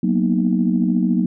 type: chord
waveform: sine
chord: B major seventh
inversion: second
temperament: equal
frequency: 185 / 233.1 / 246.9 / 311.1 Hz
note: F#3 / A#3 / B3 / D#4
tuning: 0 / 0 / 0 / 0 cents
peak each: -18 / -19 / -22 / -23 dBFS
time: 0.03-1.26 s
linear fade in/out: 5 ms
effects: tanh soft clip ceiling -4 dBFS